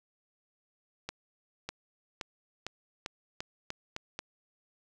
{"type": "accelerating click train", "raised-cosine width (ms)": 0.2, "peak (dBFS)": -19, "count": 9, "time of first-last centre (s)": [1.09, 4.191], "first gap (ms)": 600, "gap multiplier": 0.87, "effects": []}